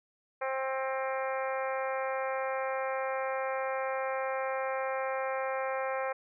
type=harmonic tone; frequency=264.9 Hz; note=C4; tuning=22 cents sharp; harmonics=2 / 3 / 4 / 5 / 6 / 7 / 8 / 9; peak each=-33 / -37 / -39 / -41 / -43 / -44 / -45 / -46 dBFS; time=0.41-6.13 s; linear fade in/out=10 ms; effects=none